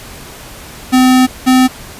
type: tone pair in turn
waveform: square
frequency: 256 / 257 Hz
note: C4 / C4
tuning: -38 / -31 cents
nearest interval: unison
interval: 7 cents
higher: second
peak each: -6 dBFS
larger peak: neither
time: 0.92-1.27 / 1.46-1.68 s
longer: first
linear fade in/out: 20 ms
effects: pink hiss -32 dBFS RMS until 1.99 s + resampled to 32000 Hz